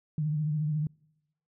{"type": "tone with vibrato", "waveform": "sine", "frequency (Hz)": 152, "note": "D#3", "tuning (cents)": -40, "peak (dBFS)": -26, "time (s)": [0.18, 0.87], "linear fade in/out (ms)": 2, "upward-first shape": "triangle", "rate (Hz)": 14, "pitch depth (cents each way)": 66, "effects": ["noise-tail reverb RT60 0.9 s tail -26 dB re dry"]}